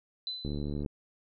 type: tone with exponential decay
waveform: sine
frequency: 4018 Hz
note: B7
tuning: 29 cents sharp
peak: -31 dBFS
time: 0.27-0.83 s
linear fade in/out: 1 ms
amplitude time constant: 120 ms
type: click train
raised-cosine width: 3 ms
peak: -23 dBFS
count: 31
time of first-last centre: 0.45-0.862 s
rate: 72.9 Hz
effects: none